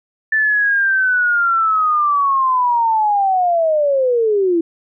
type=linear sweep; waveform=sine; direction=down; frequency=1766 to 324.9 Hz; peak=-12 dBFS; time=0.32-4.61 s; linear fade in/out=5 ms; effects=none